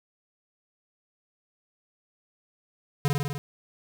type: tone with echo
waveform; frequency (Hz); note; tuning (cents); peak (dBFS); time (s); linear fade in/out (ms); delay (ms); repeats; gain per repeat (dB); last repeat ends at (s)
square; 143.2; D3; -43; -21; 3.05-3.08; 0; 50; 6; -2; 3.38
effects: none